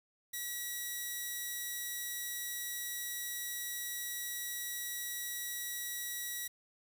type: tone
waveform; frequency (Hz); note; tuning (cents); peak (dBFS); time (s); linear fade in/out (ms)
5% pulse; 1932; B6; -39; -27; 0.33-6.48; 10
effects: 9-bit